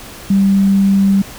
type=tone; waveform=sine; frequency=196.1 Hz; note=G3; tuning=1 cent sharp; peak=-8 dBFS; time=0.3-1.22 s; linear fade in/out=5 ms; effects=pink hiss -33 dBFS RMS until 1.38 s